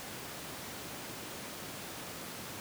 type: high-pass noise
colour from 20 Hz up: pink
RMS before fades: -44 dBFS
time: 0-2.6 s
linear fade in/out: 0 ms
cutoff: 130 Hz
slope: 12 dB/octave
effects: none